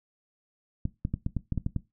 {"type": "clicks", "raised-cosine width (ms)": 5, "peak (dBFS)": -16, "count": 9, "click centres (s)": [0.854, 1.051, 1.14, 1.264, 1.367, 1.523, 1.577, 1.664, 1.763], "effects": ["noise-tail reverb RT60 0.2 s tail -17 dB re dry"]}